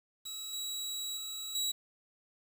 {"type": "tone with level steps", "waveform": "25% pulse", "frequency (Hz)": 3890, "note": "B7", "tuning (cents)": -27, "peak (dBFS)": [-36, -32, -35, -27], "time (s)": [0.25, 1.72], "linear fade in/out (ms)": 10, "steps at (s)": [0.53, 1.17, 1.55], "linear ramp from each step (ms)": 2, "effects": ["9-bit"]}